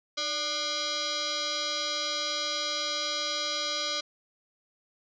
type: tone with frequency modulation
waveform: sine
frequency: 311.1 Hz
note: D#4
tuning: in tune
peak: -28 dBFS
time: 0.17-4.01 s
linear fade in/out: 10 ms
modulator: 896 Hz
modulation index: 5.8
effects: resampled to 16000 Hz + 10-bit